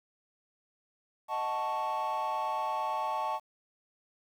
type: chord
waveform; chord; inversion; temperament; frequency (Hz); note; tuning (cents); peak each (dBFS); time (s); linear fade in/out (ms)
triangle; D# half-diminished seventh; none; equal; 622.3 / 740 / 880 / 1108.7; D#5 / F#5 / A5 / C#6; 0 / 0 / 0 / 0; -36 / -35 / -30 / -33; 1.28-3.4; 50
effects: tanh soft clip ceiling -23 dBFS + 10-bit